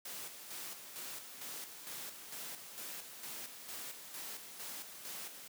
white noise with tremolo, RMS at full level -45 dBFS, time 0.05-5.48 s, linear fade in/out 5 ms, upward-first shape square, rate 2.2 Hz, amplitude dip 50%, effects high-pass 150 Hz 12 dB/octave

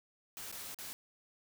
white noise with dropouts, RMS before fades -45 dBFS, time 0.37-0.93 s, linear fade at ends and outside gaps 0 ms, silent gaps 0.515-0.525 / 0.745-0.787 s, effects none

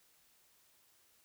silence, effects white hiss -69 dBFS RMS until 1.24 s

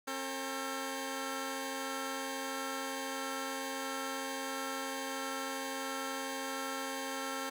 10% pulse tone cluster, 268.8 / 448.5 / 1580 Hz, C4 / A4 / G6, +47 / +33 / +13 cents, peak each -30 / -34 / -37 dBFS, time 0.07-7.5 s, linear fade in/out 10 ms, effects none

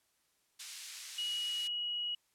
white band-pass noise, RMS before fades -47 dBFS, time 0.59-1.68 s, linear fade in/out 10 ms, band 2400 to 7800 Hz, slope 12 dB/octave
sine tone, 2908 Hz, F#7, 31 cents flat, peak -34 dBFS, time 1.18-2.15 s, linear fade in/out 5 ms
effects white hiss -75 dBFS RMS until 2.34 s + low-pass 12000 Hz 12 dB/octave

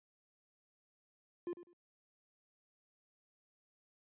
triangle tone with echo, 349.2 Hz, F4, in tune, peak -35 dBFS, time 1.47-1.53 s, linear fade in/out 0 ms, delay 100 ms, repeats 2, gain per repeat -13 dB, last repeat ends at 1.73 s, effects high-pass 150 Hz 12 dB/octave + resampled to 8000 Hz

